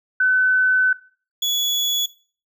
sine / 35% pulse tone pair in turn, 1512 / 3394 Hz, F#6 / G#7, +37 / +37 cents, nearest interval octave + major second, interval 1400 cents, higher second, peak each -14 / -17 dBFS, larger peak first, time 0.2-0.93 / 1.42-2.06 s, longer first, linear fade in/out 5 ms, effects noise-tail reverb RT60 0.4 s tail -18 dB re dry

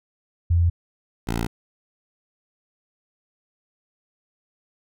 sine / 10% pulse tone pair in turn, 85.5 / 57.06 Hz, F2 / A#1, -36 / -36 cents, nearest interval perfect fifth, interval 700 cents, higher first, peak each -15 dBFS, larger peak neither, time 0.5-0.7 / 1.27-1.47 s, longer neither, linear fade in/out 10 ms, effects none

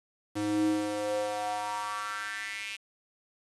square tone with high-pass filter sweep, 104.3 Hz, G#2, 8 cents sharp, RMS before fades -32 dBFS, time 0.35-2.77 s, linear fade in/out 20 ms, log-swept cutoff 230 to 2600 Hz, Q 4.9, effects resampled to 24000 Hz + 8-bit

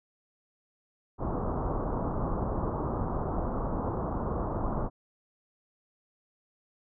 pink low-pass noise, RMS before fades -31 dBFS, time 1.18-4.9 s, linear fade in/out 50 ms, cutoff 1200 Hz, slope 48 dB/octave, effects none

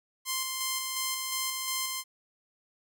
5% pulse tone with tremolo, 1046.5 Hz, C6, in tune, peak -17 dBFS, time 0.25-2.04 s, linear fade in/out 50 ms, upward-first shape square, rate 2.8 Hz, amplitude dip 30%, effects none

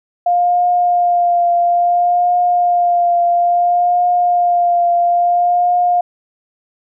sine tone with vibrato, 703 Hz, F5, 11 cents sharp, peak -10 dBFS, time 0.26-6.01 s, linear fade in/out 5 ms, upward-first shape triangle, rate 0.59 Hz, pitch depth 23 cents each way, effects none

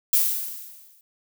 violet noise with exponential decay, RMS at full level -17 dBFS, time 0.13-1.01 s, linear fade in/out 2 ms, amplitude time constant 190 ms, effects none

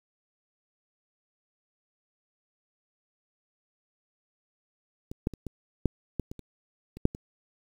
clicks, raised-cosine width 3 ms, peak -24 / -13 / -27 / -22 / -10 / -16 / -25 / -30 / -29 / -7 / -25 dBFS, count 11, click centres 5.115 / 5.271 / 5.337 / 5.467 / 5.857 / 6.197 / 6.315 / 6.393 / 6.97 / 7.054 / 7.149 s, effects 8-bit

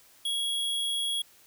square tone, 3322 Hz, G#7, in tune, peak -28 dBFS, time 0.25-1.22 s, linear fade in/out 5 ms, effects white hiss -58 dBFS RMS until 1.46 s

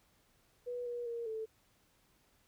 sine tone with pitch steps, 488.9 / 480.7 / 467.9 / 440.9 Hz, B4 / B4 / A#4 / A4, -18 / -47 / +6 / +4 cents, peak -37 dBFS, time 0.66-1.46 s, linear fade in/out 20 ms, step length 200 ms, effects pink hiss -71 dBFS RMS until 2.47 s

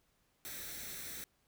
white noise with comb filter, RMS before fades -45 dBFS, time 0.45-1.24 s, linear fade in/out 0 ms, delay 0.51 ms, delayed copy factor +0.6, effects pink hiss -75 dBFS RMS until 1.47 s

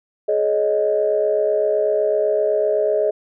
sine chord, Ab suspended fourth, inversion none, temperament equal with one note detuned, 423.5 / 554.4 / 622.3 Hz, Ab4 / Db5 / Eb5, +34 / 0 / 0 cents, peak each -19 / -23 / -18 dBFS, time 0.28-3.11 s, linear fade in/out 10 ms, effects tanh soft clip ceiling -6 dBFS

